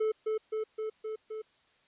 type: tone with echo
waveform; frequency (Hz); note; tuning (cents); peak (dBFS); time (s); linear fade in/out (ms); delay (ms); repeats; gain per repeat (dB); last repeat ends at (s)
triangle; 435.3; A4; -19; -24; 0-0.12; 10; 260; 5; -2; 1.42
effects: white hiss -67 dBFS RMS until 1.87 s + resampled to 8000 Hz